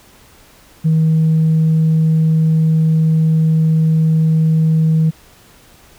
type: tone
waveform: sine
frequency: 159.3 Hz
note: D#3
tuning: 41 cents sharp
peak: -8 dBFS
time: 0.84-5.11 s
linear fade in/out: 20 ms
effects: tanh soft clip ceiling -7 dBFS + pink hiss -46 dBFS RMS until 5.98 s